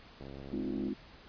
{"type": "click train", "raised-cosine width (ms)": 2, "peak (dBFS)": -33, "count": 47, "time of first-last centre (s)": [0.21, 0.883], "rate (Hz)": 68.4}
{"type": "chord", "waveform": "sine", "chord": "F minor seventh", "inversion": "first", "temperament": "equal", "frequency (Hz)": [207.7, 261.6, 311.1, 349.2], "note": ["Ab3", "C4", "Eb4", "F4"], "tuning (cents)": [0, 0, 0, 0], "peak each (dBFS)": [-38, -37, -40, -40], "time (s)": [0.52, 0.94], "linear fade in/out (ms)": 10}
{"effects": ["pink hiss -55 dBFS RMS until 1.28 s", "resampled to 11025 Hz"]}